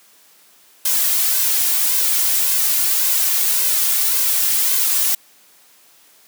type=noise with flanger; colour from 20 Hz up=blue; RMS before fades=-17 dBFS; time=0.85-5.15 s; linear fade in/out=5 ms; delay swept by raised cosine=1.9 to 2.88 ms; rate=1.8 Hz; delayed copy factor=+0.6; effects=white hiss -51 dBFS RMS until 6.27 s + high-pass 200 Hz 12 dB/octave